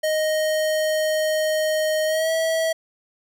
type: tone with pitch glide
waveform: square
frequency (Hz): 622.3 to 648.4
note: D#5 to E5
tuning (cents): 0 to -29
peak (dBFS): -20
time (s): 0.03-2.73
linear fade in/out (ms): 10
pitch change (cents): +71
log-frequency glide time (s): 2.06-2.31
effects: none